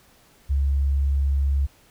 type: tone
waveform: sine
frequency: 69.3 Hz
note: C#2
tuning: in tune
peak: -18 dBFS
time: 0.49-1.67 s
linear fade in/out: 20 ms
effects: pink hiss -56 dBFS RMS until 1.9 s